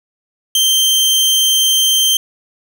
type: tone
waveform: sawtooth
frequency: 3139 Hz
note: G7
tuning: 2 cents sharp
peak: -7 dBFS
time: 0.55-2.17 s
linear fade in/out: 2 ms
effects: none